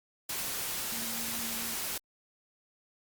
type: tone in noise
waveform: sine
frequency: 229.3 Hz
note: A#3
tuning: 28 cents flat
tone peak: -43 dBFS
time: 0.92-1.74 s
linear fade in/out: 5 ms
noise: white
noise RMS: -35 dBFS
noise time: 0.29-1.98 s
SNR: -11 dB
effects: Opus 48 kbps